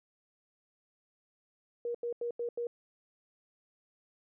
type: tone bursts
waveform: sine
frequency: 475.1 Hz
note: A#4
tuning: 33 cents sharp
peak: -32 dBFS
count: 5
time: 1.85-2.67 s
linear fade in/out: 2 ms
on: 96 ms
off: 85 ms
effects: none